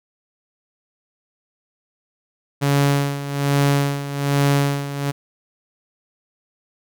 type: tone with tremolo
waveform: sawtooth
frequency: 141.3 Hz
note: C#3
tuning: 34 cents sharp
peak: -10 dBFS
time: 2.61-5.12 s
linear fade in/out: 20 ms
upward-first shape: sine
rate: 1.2 Hz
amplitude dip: 75%
effects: none